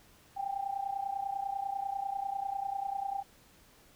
sine tone with amplitude modulation, 790 Hz, G5, 13 cents sharp, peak -29 dBFS, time 0.36-3.23 s, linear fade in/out 20 ms, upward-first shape sine, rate 30.1 Hz, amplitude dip 80%, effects pink hiss -61 dBFS RMS until 3.95 s

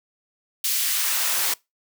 white noise with high-pass filter sweep, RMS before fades -23 dBFS, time 0.64-1.54 s, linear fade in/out 5 ms, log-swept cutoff 3100 to 450 Hz, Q 0.8, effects noise-tail reverb RT60 0.2 s tail -23 dB re dry

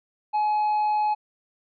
sine tone with hard clipping, 846 Hz, G#5, 32 cents sharp, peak -21 dBFS, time 0.33-1.15 s, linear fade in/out 20 ms, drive 2 dB, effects resampled to 11025 Hz

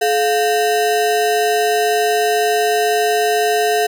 square ring-modulated tone, 566 Hz, C#5, 36 cents sharp, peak -11 dBFS, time 0.01-3.87 s, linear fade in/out 10 ms, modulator 139 Hz, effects none

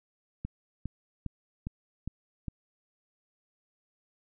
click train, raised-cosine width 5 ms, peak -22 dBFS, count 6, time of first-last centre 0.45-2.483 s, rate 2.46 Hz, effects none

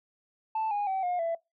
sine tone with pitch steps, 880 / 821.1 / 766.1 / 714.8 / 666.9 Hz, A5 / G#5 / G5 / F5 / E5, 0 / -20 / -40 / +40 / +20 cents, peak -25 dBFS, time 0.55-1.35 s, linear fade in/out 5 ms, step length 160 ms, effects noise-tail reverb RT60 0.2 s tail -23 dB re dry + tanh soft clip ceiling -25 dBFS

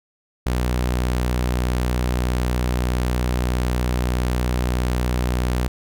sawtooth tone, 61.6 Hz, B1, 4 cents flat, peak -15 dBFS, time 0.46-5.68 s, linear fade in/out 5 ms, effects none

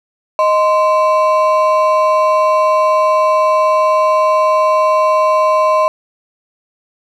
triangle ring-modulated tone, 830.6 Hz, G#5, in tune, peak -4 dBFS, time 0.39-5.88 s, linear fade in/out 0 ms, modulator 208 Hz, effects none

